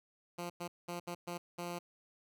10% pulse tone bursts at uneven times, 174.2 Hz, F3, 4 cents flat, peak -31 dBFS, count 6, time 0.38-0.5 / 0.6-0.68 / 0.88-1 / 1.07-1.15 / 1.27-1.38 / 1.58-1.79 s, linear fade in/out 10 ms, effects none

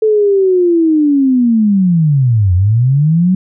sine linear two-way sweep, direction down then up, 440 to 86.8 to 189.6 Hz, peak -7 dBFS, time 0.02-3.35 s, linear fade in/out 5 ms, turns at 2.54 s, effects none

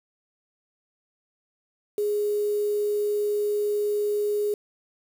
sine tone with quantisation, 415.3 Hz, G#4, in tune, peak -22 dBFS, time 1.98-4.54 s, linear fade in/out 2 ms, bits 7, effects none

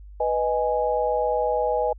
sine chord, G# minor, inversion first, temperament equal, 493.9 / 622.3 / 830.6 Hz, B4 / D#5 / G#5, 0 / 0 / 0 cents, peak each -24 / -25 / -25 dBFS, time 0.2-1.93 s, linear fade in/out 5 ms, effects added 50 Hz sine -40 dBFS peak until 1.98 s

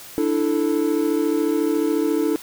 triangle chord, D suspended second, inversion none, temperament equal with one note detuned, 295.5 / 329.6 / 440 Hz, D4 / E4 / A4, +11 / 0 / 0 cents, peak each -20 / -20 / -21 dBFS, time 0.18-2.36 s, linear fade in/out 0 ms, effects white hiss -40 dBFS RMS until 2.42 s

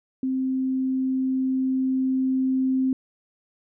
sine tone with level ramp, 261.6 Hz, C4, in tune, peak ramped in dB -22 to -19 dBFS, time 0.23-2.93 s, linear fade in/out 2 ms, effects none

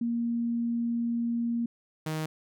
sine / sawtooth tone pair in turn, 234.6 / 156.58 Hz, A#3 / D#3, +11 / +11 cents, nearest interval perfect fifth, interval 700 cents, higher first, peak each -26 / -26 dBFS, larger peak neither, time 0.01-1.66 / 2.06-2.26 s, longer first, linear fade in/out 5 ms, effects none

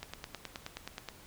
click train, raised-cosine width 0.2 ms, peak -22 dBFS, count 11, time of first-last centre 0.03-1.087 s, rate 9.46 Hz, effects pink hiss -55 dBFS RMS until 1.26 s

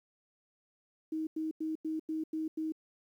sine tone bursts, 315.7 Hz, D#4, 25 cents sharp, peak -32 dBFS, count 7, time 1.12-2.722 s, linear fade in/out 5 ms, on 150 ms, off 92 ms, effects 11-bit

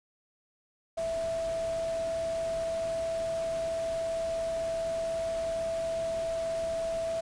sine tone in noise, 659.3 Hz, E5, in tune, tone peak -29 dBFS, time 0.97-7.21 s, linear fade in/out 10 ms, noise pink, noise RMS -44 dBFS, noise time 0.97-7.21 s, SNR +12 dB, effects resampled to 22050 Hz

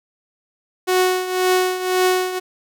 sawtooth tone with tremolo, 368.4 Hz, F#4, 7 cents flat, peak -9 dBFS, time 0.87-2.4 s, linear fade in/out 20 ms, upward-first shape triangle, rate 1.9 Hz, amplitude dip 75%, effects none

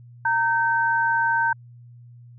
sine tone pair together, 921 / 1546.6 Hz, A#5 / G6, -21 / -24 cents, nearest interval major sixth, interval 897 cents, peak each -21 dBFS, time 0.25-1.53 s, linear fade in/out 5 ms, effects added 120 Hz sine -43 dBFS peak until 2.38 s

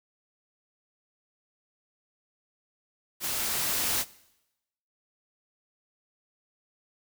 white noise with level ramp, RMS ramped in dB -31 to -27 dBFS, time 3.2-4.05 s, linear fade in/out 50 ms, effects noise-tail reverb RT60 0.9 s tail -20 dB re dry

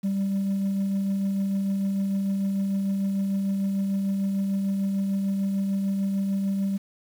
sine tone with tremolo, 196 Hz, G3, in tune, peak -19 dBFS, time 0.03-6.78 s, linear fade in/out 20 ms, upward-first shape triangle, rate 6.7 Hz, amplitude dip 35%, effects tanh soft clip ceiling -21 dBFS + 8-bit

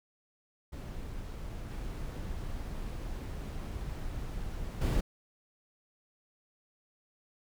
brown noise with level steps, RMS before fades -40 / -38 / -28 dBFS, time 0.72-5.01 s, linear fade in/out 10 ms, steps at 1.7 / 4.81 s, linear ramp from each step 10 ms, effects none

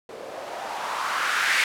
violet noise with low-pass filter sweep, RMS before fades -27 dBFS, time 0.09-1.64 s, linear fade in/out 2 ms, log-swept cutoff 440 to 2000 Hz, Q 2.5, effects none

